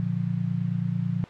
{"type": "chord", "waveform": "sine", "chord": "Bb major", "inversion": "none", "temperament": "just", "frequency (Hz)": [116.54, 145.68, 174.81], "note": ["Bb2", "D3", "F3"], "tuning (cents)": [0, -14, 2], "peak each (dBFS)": [-29, -30, -27], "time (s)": [0, 1.24], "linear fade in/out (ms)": 0, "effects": ["white hiss -46 dBFS RMS until 1.29 s", "low-pass 2000 Hz 12 dB/octave"]}